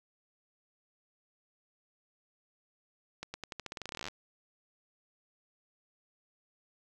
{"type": "accelerating click train", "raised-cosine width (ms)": 0.2, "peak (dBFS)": -22, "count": 22, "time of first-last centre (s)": [3.23, 4.084], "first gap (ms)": 110, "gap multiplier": 0.88, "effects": []}